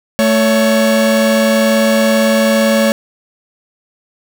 45% pulse tone pair together, 220.6 / 561 Hz, A3 / C#5, +5 / +21 cents, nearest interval octave + major third, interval 1616 cents, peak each -12 dBFS, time 0.19-2.92 s, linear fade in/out 0 ms, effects none

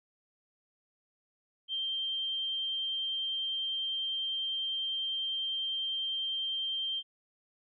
sine tone, 3155 Hz, G7, 10 cents sharp, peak -31 dBFS, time 1.68-7.03 s, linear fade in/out 50 ms, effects none

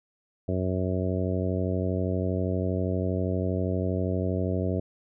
harmonic tone, 92.5 Hz, F#2, in tune, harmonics 1 / 2 / 3 / 4 / 5 / 6 / 7, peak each -28 / -31 / -33 / -34 / -35 / -36 / -36 dBFS, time 0.48-4.8 s, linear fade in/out 5 ms, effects none

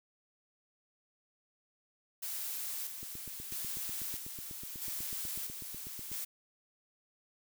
blue noise with tremolo, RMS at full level -39 dBFS, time 2.22-6.25 s, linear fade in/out 10 ms, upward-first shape square, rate 0.77 Hz, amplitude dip 45%
click train, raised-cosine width 3 ms, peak -36 dBFS, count 26, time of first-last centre 3.03-6.116 s, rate 8.1 Hz
effects none

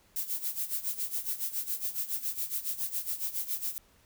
violet noise with tremolo, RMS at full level -31 dBFS, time 0.16-3.78 s, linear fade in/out 0 ms, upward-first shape sine, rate 7.2 Hz, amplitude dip 80%, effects pink hiss -64 dBFS RMS until 4.05 s

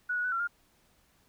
sine tone with pitch steps, 1468 / 1459 / 1492 / 1363 / 1411 Hz, F#6 / F#6 / F#6 / F6 / F6, -14 / -25 / +14 / -43 / +17 cents, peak -28 dBFS, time 0.09-0.475 s, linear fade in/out 10 ms, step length 77 ms, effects pink hiss -67 dBFS RMS until 1.28 s

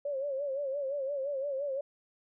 sine tone with vibrato, 554.4 Hz, C#5, in tune, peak -31 dBFS, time 0.05-1.81 s, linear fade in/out 5 ms, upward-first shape sine, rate 5.8 Hz, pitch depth 89 cents each way, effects none

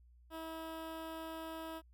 15% pulse tone with notch filter, 323 Hz, E4, 35 cents flat, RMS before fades -45 dBFS, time 0.3-1.82 s, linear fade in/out 50 ms, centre 6400 Hz, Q 1, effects added 60 Hz sine -60 dBFS peak until 1.93 s

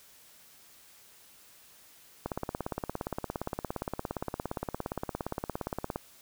click train, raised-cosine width 1 ms, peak -18 dBFS, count 65, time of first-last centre 2.26-5.959 s, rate 17.3 Hz, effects white hiss -57 dBFS RMS until 6.21 s

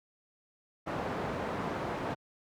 white low-pass noise, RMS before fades -35 dBFS, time 0.86-2.15 s, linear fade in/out 20 ms, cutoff 850 Hz, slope 12 dB/octave, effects high-pass 80 Hz 12 dB/octave

